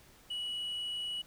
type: tone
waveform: sine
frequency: 2932 Hz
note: F#7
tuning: 16 cents flat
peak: -32 dBFS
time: 0.3-1.22 s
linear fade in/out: 10 ms
effects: tanh soft clip ceiling -34 dBFS + pink hiss -60 dBFS RMS until 1.26 s